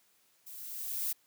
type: noise with level ramp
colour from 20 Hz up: violet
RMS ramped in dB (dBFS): -48 to -32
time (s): 0.46-1.13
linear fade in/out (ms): 10
effects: white hiss -69 dBFS RMS until 1.26 s + high-pass 100 Hz 12 dB/octave